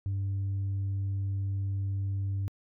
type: tone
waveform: sine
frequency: 98 Hz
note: G2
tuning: in tune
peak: -26 dBFS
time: 0.06-2.48 s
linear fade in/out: 0 ms
effects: tanh soft clip ceiling -27 dBFS